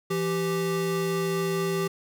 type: tone pair together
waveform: square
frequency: 168.32 / 391.2 Hz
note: E3 / G4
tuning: +36 / -4 cents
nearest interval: octave + minor third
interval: 1460 cents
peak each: -30 / -27 dBFS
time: 0.1-1.88 s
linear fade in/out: 10 ms
effects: none